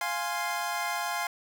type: chord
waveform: 25% pulse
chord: F minor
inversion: none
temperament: equal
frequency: 698.5 / 830.6 / 1046.5 Hz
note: F5 / Ab5 / C6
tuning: 0 / 0 / 0 cents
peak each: -30 dBFS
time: 0.01-1.27 s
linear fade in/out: 2 ms
effects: 9-bit